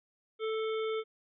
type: harmonic tone with a mistuned harmonic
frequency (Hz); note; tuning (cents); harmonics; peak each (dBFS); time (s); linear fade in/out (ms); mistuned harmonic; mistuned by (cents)
440; A4; 0; 1 / 3 / 5 / 7 / 8; -31 / -41 / -45 / -48 / -49; 0.39-1.04; 50; 7; +39
effects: none